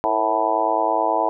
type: harmonic tone with a mistuned harmonic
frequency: 109.4 Hz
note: A2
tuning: 9 cents flat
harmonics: 3 / 4 / 5 / 6 / 7 / 8 / 9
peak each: -29 / -28 / -28 / -23 / -24 / -23 / -24 dBFS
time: 0.04-1.29 s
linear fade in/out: 0 ms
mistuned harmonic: 4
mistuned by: +64 cents
effects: none